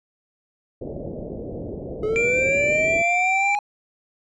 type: low-pass noise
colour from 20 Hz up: white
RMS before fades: -32 dBFS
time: 0.81-3.02 s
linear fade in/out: 5 ms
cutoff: 590 Hz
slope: 48 dB/octave
type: linear sweep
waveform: triangle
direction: up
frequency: 420.5 to 830.6 Hz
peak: -19 dBFS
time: 2.03-3.59 s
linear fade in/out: 2 ms
type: tone with vibrato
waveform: triangle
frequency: 2352 Hz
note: D7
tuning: 2 cents sharp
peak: -18 dBFS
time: 2.16-3.55 s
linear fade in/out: 0 ms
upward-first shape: sine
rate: 5.6 Hz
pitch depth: 8 cents each way
effects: resampled to 22050 Hz